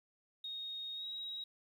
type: tone with pitch glide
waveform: triangle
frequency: 3729 to 3821 Hz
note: A#7 to A#7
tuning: 0 to +42 cents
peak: -37 dBFS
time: 0.44-1.44 s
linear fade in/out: 5 ms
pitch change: +42 cents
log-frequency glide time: 0.95-1.06 s
effects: tanh soft clip ceiling -39 dBFS + 12-bit